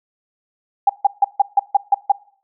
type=tone bursts; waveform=sine; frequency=803 Hz; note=G5; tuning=41 cents sharp; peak=-8 dBFS; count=8; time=0.87-2.12 s; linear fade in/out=5 ms; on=25 ms; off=150 ms; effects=noise-tail reverb RT60 0.5 s tail -21 dB re dry